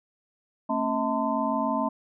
sine tone cluster, 224.7 / 271.7 / 642 / 897 / 1028 Hz, A3 / C#4 / E5 / A5 / C6, +37 / -35 / -46 / +33 / -31 cents, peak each -30 dBFS, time 0.69-1.89 s, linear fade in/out 10 ms, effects none

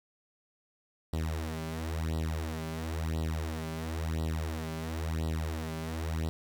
sawtooth tone with flanger, 80 Hz, D#2, 49 cents sharp, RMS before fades -34 dBFS, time 1.13-6.29 s, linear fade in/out 0 ms, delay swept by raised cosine 0.23 to 5.13 ms, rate 0.97 Hz, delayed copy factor +0.8, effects 9-bit

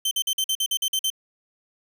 sawtooth tone bursts, 3100 Hz, G7, 20 cents flat, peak -18 dBFS, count 10, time 0.05-1.102 s, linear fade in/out 5 ms, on 62 ms, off 48 ms, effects none

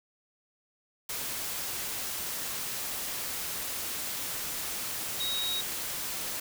sine tone in noise, 3795 Hz, A#7, 30 cents sharp, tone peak -30 dBFS, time 5.2-5.61 s, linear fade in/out 5 ms, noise white, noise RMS -35 dBFS, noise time 1.09-6.4 s, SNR +2 dB, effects none

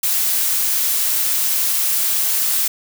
blue noise, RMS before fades -18 dBFS, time 0.03-2.68 s, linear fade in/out 5 ms, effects none

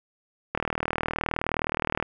click train, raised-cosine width 0.5 ms, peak -10 dBFS, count 59, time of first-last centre 0.55-2.026 s, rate 39.3 Hz, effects none

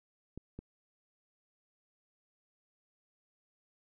clicks, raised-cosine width 3 ms, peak -30 dBFS, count 2, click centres 0.376 / 0.59 s, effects none

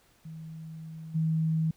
sine tone with level steps, 159.9 Hz, D#3, 48 cents sharp, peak -39 / -24 dBFS, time 0.25-1.71 s, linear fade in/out 5 ms, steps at 1.14 s, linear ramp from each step 20 ms, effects pink hiss -64 dBFS RMS until 1.76 s

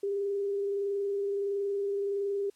sine tone with frequency modulation, 400 Hz, G4, 35 cents sharp, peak -28 dBFS, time 0.03-2.5 s, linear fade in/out 5 ms, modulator 21.5 Hz, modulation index 0.24, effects white hiss -67 dBFS RMS until 2.55 s + low-pass 10000 Hz 12 dB/octave

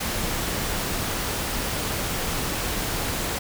pink noise, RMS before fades -27 dBFS, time 0-3.39 s, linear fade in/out 10 ms, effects none

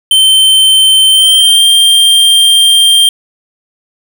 square tone with pitch glide, 3100 to 3178 Hz, G7 to G7, -20 to +23 cents, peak -4 dBFS, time 0.11-3.09 s, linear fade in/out 2 ms, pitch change +43 cents, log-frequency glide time 1.08-1.64 s, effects none

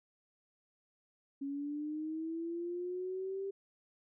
sine linear sweep, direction up, 275.2 to 394.8 Hz, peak -36 dBFS, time 1.41-3.51 s, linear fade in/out 10 ms, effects none

